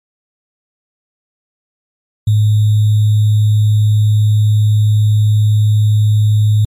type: tone with sample-and-hold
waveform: sine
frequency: 106.2 Hz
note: G#2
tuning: 39 cents sharp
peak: -7 dBFS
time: 2.27-6.65 s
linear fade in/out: 5 ms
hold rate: 3675 Hz
effects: MP3 64 kbps